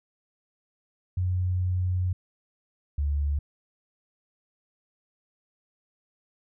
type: tone pair in turn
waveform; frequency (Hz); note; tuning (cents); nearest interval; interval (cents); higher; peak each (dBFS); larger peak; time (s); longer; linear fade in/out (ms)
sine; 91.1 / 72.14; F#2 / D2; -26 / -30; major third; 404; first; -23; neither; 1.17-2.13 / 2.98-3.39; first; 5
effects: none